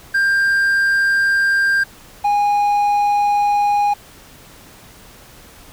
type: tone pair in turn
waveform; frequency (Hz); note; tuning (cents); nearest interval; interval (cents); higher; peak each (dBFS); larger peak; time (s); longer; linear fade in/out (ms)
triangle; 1592 / 821.2; G6 / G#5; +26 / -20; major seventh; 1146; first; -11; neither; 0.14-1.84 / 2.24-3.94; neither; 10
effects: pink hiss -43 dBFS RMS until 5.72 s